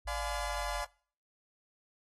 sine linear sweep, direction down, 55.2 to 46.08 Hz, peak -38 dBFS, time 0.05-0.83 s, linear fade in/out 20 ms
30% pulse chord, D diminished seventh, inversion none, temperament just, 587.3 / 704.8 / 845.8 / 1014.9 Hz, D5 / F5 / Ab5 / Cb6, 0 / +16 / +31 / +47 cents, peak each -38 dBFS, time 0.07-0.85 s, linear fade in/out 10 ms
effects noise-tail reverb RT60 0.5 s tail -24 dB re dry + AAC 32 kbps

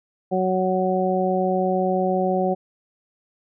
harmonic tone, 185.8 Hz, F#3, 7 cents sharp, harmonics 1 / 2 / 3 / 4, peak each -24 / -24 / -24 / -24 dBFS, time 0.31-2.55 s, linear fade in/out 20 ms, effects none

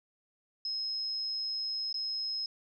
sine tone with dropouts, 5140 Hz, E8, 45 cents flat, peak -32 dBFS, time 0.65-2.46 s, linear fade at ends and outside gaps 2 ms, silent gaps 1.928-1.942 s, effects none

